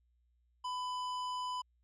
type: tone with tanh clipping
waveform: sine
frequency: 1000 Hz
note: B5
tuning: 21 cents sharp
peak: -38 dBFS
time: 0.64-1.62 s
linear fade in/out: 10 ms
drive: 17 dB
effects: added 60 Hz sine -70 dBFS peak until 1.83 s + low-pass 8000 Hz 12 dB/octave